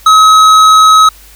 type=tone with hard clipping; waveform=sine; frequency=1278 Hz; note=D#6; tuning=46 cents sharp; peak=-3 dBFS; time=0.06-1.09 s; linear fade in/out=5 ms; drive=11 dB; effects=added 50 Hz sine -38 dBFS peak until 1.35 s + white hiss -39 dBFS RMS until 1.35 s